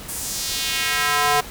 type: tone with high-pass filter sweep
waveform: square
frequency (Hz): 146.1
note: D3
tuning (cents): -9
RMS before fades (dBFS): -22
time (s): 0.08-1.41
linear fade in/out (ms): 10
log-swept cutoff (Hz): 10000 to 690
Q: 1.3
effects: pink hiss -37 dBFS RMS until 1.5 s